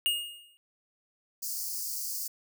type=tone with exponential decay; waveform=square; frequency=2849 Hz; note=F7; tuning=34 cents sharp; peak=-23 dBFS; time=0.06-0.57 s; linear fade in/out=0 ms; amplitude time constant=110 ms
type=high-pass noise; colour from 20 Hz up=white; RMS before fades=-35 dBFS; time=1.42-2.28 s; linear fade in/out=10 ms; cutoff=4500 Hz; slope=96 dB/octave
effects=none